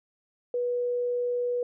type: tone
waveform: sine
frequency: 488 Hz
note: B4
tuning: 21 cents flat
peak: -25 dBFS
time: 0.54-1.63 s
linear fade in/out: 2 ms
effects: none